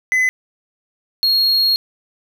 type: tone pair in turn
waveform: triangle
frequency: 2022 / 4284 Hz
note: B6 / C8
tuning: +40 / +40 cents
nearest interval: octave + minor second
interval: 1300 cents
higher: second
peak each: -11 dBFS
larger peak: neither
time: 0.12-0.29 / 1.23-1.76 s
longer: second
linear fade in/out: 0 ms
effects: none